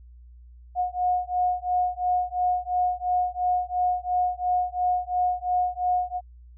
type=beating tone pair; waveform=sine; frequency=722 / 724.9 Hz; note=F#5 / F#5; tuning=-43 / -36 cents; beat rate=2.9 Hz; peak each=-25 dBFS; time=0.75-6.21 s; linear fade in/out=50 ms; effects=added 60 Hz sine -45 dBFS peak until 6.57 s